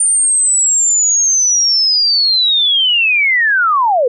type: linear sweep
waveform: sine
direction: down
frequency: 9070 to 459.6 Hz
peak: -9 dBFS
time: 0-4.08 s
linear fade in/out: 5 ms
effects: none